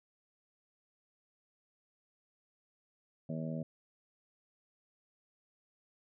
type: harmonic tone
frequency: 79.8 Hz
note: D#2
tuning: 44 cents sharp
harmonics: 2 / 3 / 4 / 5 / 6 / 7 / 8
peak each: -38 / -40 / -52 / -55 / -51 / -46 / -48 dBFS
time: 3.29-3.63 s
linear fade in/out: 5 ms
effects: none